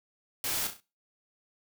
white noise with echo, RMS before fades -32 dBFS, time 0.44-0.67 s, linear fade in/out 2 ms, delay 33 ms, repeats 4, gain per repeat -7 dB, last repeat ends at 0.802 s, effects noise-tail reverb RT60 0.3 s tail -21 dB re dry

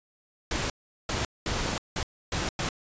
pink noise bursts at uneven times, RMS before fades -29 dBFS, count 6, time 0.51-0.7 / 1.09-1.25 / 1.46-1.78 / 1.96-2.03 / 2.32-2.49 / 2.59-2.69 s, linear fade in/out 2 ms, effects resampled to 16000 Hz

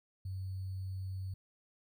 sine tone with sample-and-hold, 94.6 Hz, F#2, 39 cents sharp, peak -37 dBFS, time 0.25-1.34 s, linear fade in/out 5 ms, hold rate 4410 Hz, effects none

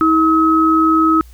sine tone pair together, 320 / 1280 Hz, D#4 / D#6, +49 / +49 cents, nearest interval 2 octaves, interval 2400 cents, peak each -12 dBFS, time 0.01-1.21 s, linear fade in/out 0 ms, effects added 60 Hz sine -37 dBFS peak until 1.33 s + white hiss -51 dBFS RMS until 1.33 s

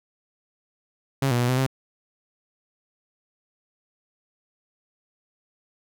sawtooth tone with pitch steps, 136.3 / 121 / 122.1 / 128 / 132.4 Hz, C#3 / B2 / B2 / C3 / C3, -29 / -35 / -19 / -38 / +21 cents, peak -16 dBFS, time 1.22-1.665 s, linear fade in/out 5 ms, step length 89 ms, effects none

